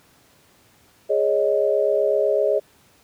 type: chord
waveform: sine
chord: Ab suspended fourth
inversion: none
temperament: equal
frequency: 415.3 / 554.4 / 622.3 Hz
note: Ab4 / Db5 / Eb5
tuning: 0 / 0 / 0 cents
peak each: -21 dBFS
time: 1.09-2.6 s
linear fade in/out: 20 ms
effects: pink hiss -56 dBFS RMS until 3.03 s + high-pass 80 Hz 12 dB/octave